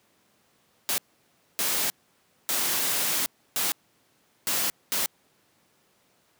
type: noise bursts at uneven times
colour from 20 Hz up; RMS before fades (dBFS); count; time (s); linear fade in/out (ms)
white; -26; 6; 0.89-0.98 / 1.59-1.9 / 2.49-3.26 / 3.56-3.72 / 4.47-4.7 / 4.92-5.06; 0
effects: pink hiss -65 dBFS RMS until 6.39 s + high-pass 150 Hz 12 dB/octave